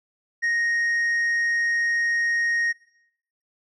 sine tone with tanh clipping, 1867 Hz, A#6, 2 cents sharp, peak -21 dBFS, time 0.42-2.73 s, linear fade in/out 20 ms, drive 3 dB, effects noise-tail reverb RT60 0.8 s tail -21 dB re dry

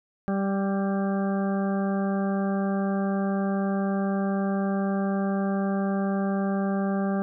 harmonic tone with a mistuned harmonic, 196 Hz, G3, in tune, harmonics 1 / 2 / 3 / 4 / 6 / 7 / 8, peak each -24 / -33 / -33 / -35 / -39 / -46 / -41 dBFS, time 0.28-7.22 s, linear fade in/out 0 ms, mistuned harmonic 8, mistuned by +18 cents, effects none

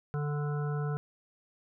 harmonic tone, 146.83 Hz, D3, in tune, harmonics 1 / 3 / 5 / 7 / 9 / 10, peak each -30 / -39 / -45 / -48 / -45 / -48 dBFS, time 0.14-0.97 s, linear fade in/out 0 ms, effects none

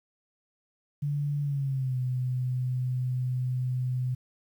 sine tone with pitch glide, 144.7 to 126.7 Hz, D3 to B2, -25 to +45 cents, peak -26 dBFS, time 1.02-4.15 s, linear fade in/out 10 ms, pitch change -230 cents, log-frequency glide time 1.42-1.98 s, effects 10-bit

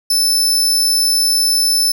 sawtooth tone, 5274 Hz, E8, in tune, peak -9 dBFS, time 0.1-1.92 s, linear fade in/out 5 ms, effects none

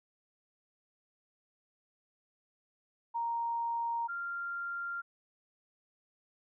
sine tone pair in turn, 932.3 / 1390.2 Hz, A#5 / F6, 0 / -8 cents, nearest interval perfect fifth, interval 692 cents, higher second, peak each -31 / -35 dBFS, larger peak first, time 3.14-4.08 / 4.08-5.02 s, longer neither, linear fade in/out 20 ms, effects none

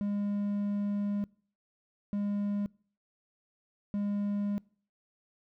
triangle tone bursts at uneven times, 203.7 Hz, G#3, 33 cents flat, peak -27 dBFS, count 3, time 0.01-1.24 / 2.13-2.66 / 3.94-4.58 s, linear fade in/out 0 ms, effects noise-tail reverb RT60 0.5 s tail -25 dB re dry

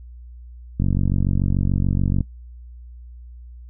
click train, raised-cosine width 5 ms, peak -8 dBFS, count 67, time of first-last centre 0.8-2.207 s, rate 46.9 Hz, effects noise-tail reverb RT60 0.1 s tail -19 dB re dry + added 60 Hz sine -37 dBFS peak until 3.69 s

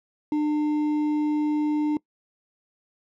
triangle tone with hard clipping, 300 Hz, D4, 37 cents sharp, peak -22 dBFS, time 0.32-1.97 s, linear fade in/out 2 ms, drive 8 dB, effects noise-tail reverb RT60 0.1 s tail -22 dB re dry

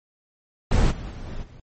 brown noise with level steps, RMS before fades -17 / -32 / -35 / -33 / -44 dBFS, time 0.71-1.6 s, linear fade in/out 5 ms, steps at 0.9 / 1.1 / 1.26 / 1.42 s, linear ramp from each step 20 ms, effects MP3 32 kbps

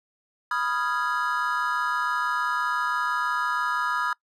triangle chord, F half-diminished seventh, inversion second, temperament equal with one note detuned, 987.8 / 1244.5 / 1390.5 / 1661.2 Hz, Cb6 / Eb6 / F6 / Ab6, 0 / 0 / -8 / 0 cents, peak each -28 / -26 / -28 / -28 dBFS, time 0.51-4.13 s, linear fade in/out 2 ms, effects noise-tail reverb RT60 0.1 s tail -24 dB re dry

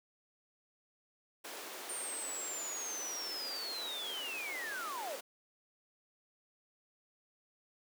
pink high-pass noise, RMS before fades -46 dBFS, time 1.44-5.21 s, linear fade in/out 10 ms, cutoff 340 Hz, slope 24 dB/octave
sine linear sweep, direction down, 8960 to 500 Hz, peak -39 dBFS, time 1.89-5.16 s, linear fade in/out 5 ms
effects none

